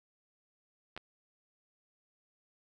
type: clicks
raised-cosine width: 0.3 ms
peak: -27 dBFS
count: 2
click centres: 0.965 / 0.976 s
effects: none